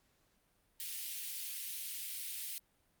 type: high-pass noise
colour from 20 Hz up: white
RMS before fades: -42 dBFS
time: 0.8-2.58 s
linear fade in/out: 0 ms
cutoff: 2300 Hz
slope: 24 dB/octave
effects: pink hiss -74 dBFS RMS until 3 s + Opus 48 kbps